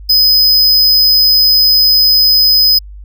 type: tone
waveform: square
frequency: 5030 Hz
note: D#8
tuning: 18 cents sharp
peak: -6 dBFS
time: 0.09-2.79 s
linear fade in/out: 10 ms
effects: added 50 Hz sine -28 dBFS peak until 3.04 s